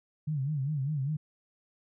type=tone with vibrato; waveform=sine; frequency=143 Hz; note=D3; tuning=46 cents flat; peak=-28 dBFS; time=0.27-1.17 s; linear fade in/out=10 ms; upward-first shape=sine; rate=5 Hz; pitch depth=150 cents each way; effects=none